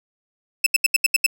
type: tone bursts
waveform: sawtooth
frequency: 2637 Hz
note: E7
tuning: in tune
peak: -9 dBFS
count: 7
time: 0.64-1.264 s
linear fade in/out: 5 ms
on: 24 ms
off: 76 ms
effects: none